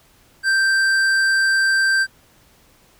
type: tone with hard clipping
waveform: sine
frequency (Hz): 1568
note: G6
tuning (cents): 0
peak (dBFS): -16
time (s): 0.43-2.07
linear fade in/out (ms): 50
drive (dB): 10
effects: pink hiss -54 dBFS RMS until 2.99 s